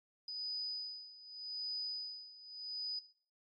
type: tone with tremolo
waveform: sine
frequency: 4978 Hz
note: D#8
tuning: in tune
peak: -36 dBFS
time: 0.28-2.99 s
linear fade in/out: 2 ms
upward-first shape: sine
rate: 0.84 Hz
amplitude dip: 85%
effects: noise-tail reverb RT60 0.5 s tail -17 dB re dry + MP3 32 kbps